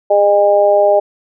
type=tone with amplitude modulation; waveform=sine; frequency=610 Hz; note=D#5; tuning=34 cents flat; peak=-3 dBFS; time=0.1-1 s; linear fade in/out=10 ms; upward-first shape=sine; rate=202 Hz; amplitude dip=95%; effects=none